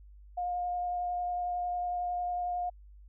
sine tone with vibrato, 712 Hz, F5, 33 cents sharp, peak -30 dBFS, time 0.37-2.7 s, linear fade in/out 10 ms, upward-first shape sine, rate 11 Hz, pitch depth 10 cents each way, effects added 50 Hz sine -50 dBFS peak until 3.08 s

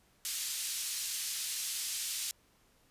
white band-pass noise, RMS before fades -37 dBFS, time 0.25-2.31 s, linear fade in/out 0 ms, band 3200 to 9700 Hz, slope 12 dB/octave, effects pink hiss -68 dBFS RMS until 2.9 s + resampled to 32000 Hz

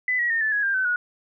sine tone with pitch steps, 2003 / 1913.7 / 1828.3 / 1746.7 / 1668.8 / 1594.4 / 1523.3 / 1455.3 Hz, B6 / A#6 / A#6 / A6 / G#6 / G6 / F#6 / F#6, +24 / +45 / -34 / -13 / +8 / +29 / +50 / -29 cents, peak -20 dBFS, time 0.08-0.96 s, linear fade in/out 2 ms, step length 110 ms, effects none

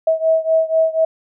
sine beating tone pair, 643 / 647.1 Hz, E5 / E5, -43 / -32 cents, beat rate 4.1 Hz, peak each -15 / -17 dBFS, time 0.07-1.05 s, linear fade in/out 5 ms, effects none

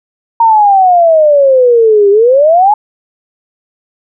sine exponential two-way sweep, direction down then up, 932.3 to 394.7 to 863 Hz, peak -3 dBFS, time 0.4-2.74 s, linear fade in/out 5 ms, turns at 2.1 s, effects none

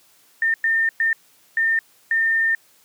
sine tone bursts at uneven times, 1811 Hz, A6, 49 cents sharp, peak -16 dBFS, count 5, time 0.42-0.54 / 0.64-0.89 / 1-1.13 / 1.57-1.79 / 2.11-2.55 s, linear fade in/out 2 ms, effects white hiss -56 dBFS RMS until 2.84 s + high-pass 100 Hz 12 dB/octave

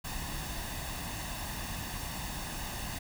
pink noise with comb filter, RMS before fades -38 dBFS, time 0.04-2.99 s, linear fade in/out 10 ms, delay 1.1 ms, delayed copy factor +0.6, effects none

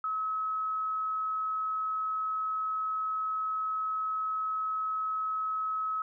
sine tone, 1285 Hz, E6, 45 cents flat, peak -29 dBFS, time 0.04-6.02 s, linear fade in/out 2 ms, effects none

